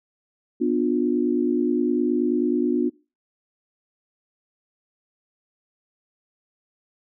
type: chord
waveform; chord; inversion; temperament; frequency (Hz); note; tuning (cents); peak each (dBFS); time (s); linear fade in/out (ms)
sine; B diminished; none; just; 246.9 / 296.3 / 355.6; B3 / D4 / F4; 0 / +15 / +31; -23; 0.6-2.9; 20
effects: noise-tail reverb RT60 0.3 s tail -22 dB re dry